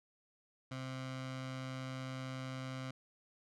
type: tone with notch filter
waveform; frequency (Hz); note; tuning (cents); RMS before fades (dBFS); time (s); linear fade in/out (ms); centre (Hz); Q
15% pulse; 130.81; C3; 0; -43; 0.71-2.91; 5; 390; 1.2
effects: low-pass 6000 Hz 12 dB/octave